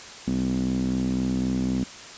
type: tone with band-pass filter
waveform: sawtooth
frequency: 63.9 Hz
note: C2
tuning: 40 cents flat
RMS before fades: -25 dBFS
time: 0.27-1.84 s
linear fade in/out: 5 ms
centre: 230 Hz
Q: 5.7
effects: white hiss -41 dBFS RMS until 2.17 s + resampled to 16000 Hz